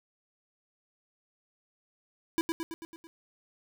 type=tone with echo; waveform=square; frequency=329.6 Hz; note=E4; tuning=in tune; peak=-25 dBFS; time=2.38-2.41 s; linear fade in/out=0 ms; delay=110 ms; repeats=6; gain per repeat=-4 dB; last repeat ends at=3.07 s; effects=none